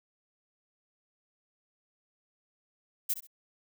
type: noise with echo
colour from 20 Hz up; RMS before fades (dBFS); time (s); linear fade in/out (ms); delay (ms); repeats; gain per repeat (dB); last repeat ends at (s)
violet; -29; 3.09-3.14; 10; 66; 2; -12; 3.272
effects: none